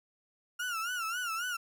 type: tone with vibrato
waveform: 35% pulse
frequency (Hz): 1396.9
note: F6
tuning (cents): 0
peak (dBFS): -31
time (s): 0.59-1.57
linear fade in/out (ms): 10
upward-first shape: sine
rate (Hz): 3.7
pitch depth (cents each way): 120
effects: none